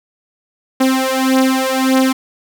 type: beating tone pair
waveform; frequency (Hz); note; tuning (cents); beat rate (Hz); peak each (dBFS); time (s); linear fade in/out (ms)
sawtooth; 261.6 / 263.3; C4 / C4; 0 / +11; 1.7; -11; 0.8-2.13; 10
effects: none